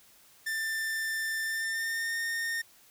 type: tone with pitch glide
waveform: 45% pulse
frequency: 1783 to 1831 Hz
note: A6 to A#6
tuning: +22 to -32 cents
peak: -30 dBFS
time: 0.46-2.62 s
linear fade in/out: 10 ms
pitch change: +46 cents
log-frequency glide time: 1.43-2.17 s
effects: white hiss -59 dBFS RMS until 2.9 s